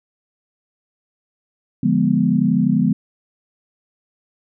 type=chord; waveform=sine; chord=D diminished seventh; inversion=none; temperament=equal with one note detuned; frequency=146.83 / 175.52 / 207.7 / 246.9 Hz; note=D3 / F3 / Ab3 / Cb4; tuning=0 / +9 / 0 / 0 cents; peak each=-22 / -19 / -18 / -18 dBFS; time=1.83-2.93 s; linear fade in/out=5 ms; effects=none